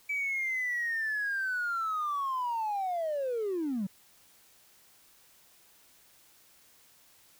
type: linear sweep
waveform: triangle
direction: down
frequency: 2307 to 180.9 Hz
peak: -26 dBFS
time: 0.09-3.87 s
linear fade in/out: 10 ms
effects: tanh soft clip ceiling -26 dBFS + white hiss -61 dBFS RMS until 7.39 s